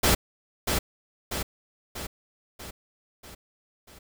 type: noise with echo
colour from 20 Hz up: pink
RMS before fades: -20 dBFS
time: 0.03-0.15 s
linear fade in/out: 10 ms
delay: 640 ms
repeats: 6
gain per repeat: -5 dB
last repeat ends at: 3.99 s
effects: none